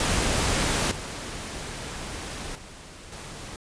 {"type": "noise with level steps", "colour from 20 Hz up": "pink", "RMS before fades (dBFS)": [-24, -35, -44, -39], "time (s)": [0, 3.56], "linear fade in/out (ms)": 2, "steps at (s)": [0.91, 2.55, 3.12], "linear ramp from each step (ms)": 5, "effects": ["resampled to 22050 Hz"]}